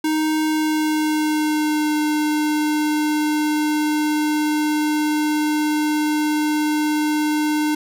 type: tone with pitch glide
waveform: square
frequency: 311.1 to 302.8 Hz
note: D#4 to D#4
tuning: 0 to -47 cents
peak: -18 dBFS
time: 0.04-7.75 s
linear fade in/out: 5 ms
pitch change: -47 cents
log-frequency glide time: 0.45-1.95 s
effects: none